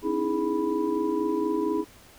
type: tone cluster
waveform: sine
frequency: 264.7 / 300 / 324.2 / 416 / 987 Hz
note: C4 / D4 / E4 / G#4 / B5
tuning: +20 / +37 / -29 / +3 / -1 cents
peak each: -33 / -32 / -27 / -28 / -34 dBFS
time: 0.02-1.85 s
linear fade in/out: 50 ms
effects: pink hiss -52 dBFS RMS until 2.18 s